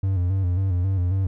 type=tone with vibrato; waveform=triangle; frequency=92.5 Hz; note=F#2; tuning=in tune; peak=-17 dBFS; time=0.03-1.27 s; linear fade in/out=5 ms; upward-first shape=square; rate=3.7 Hz; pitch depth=70 cents each way; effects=none